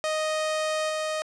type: tone with level steps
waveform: sawtooth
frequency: 622.3 Hz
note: D#5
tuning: in tune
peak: -21 / -23 dBFS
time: 0.04-1.22 s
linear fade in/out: 0 ms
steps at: 0.89 s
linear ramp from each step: 10 ms
effects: resampled to 22050 Hz + 9-bit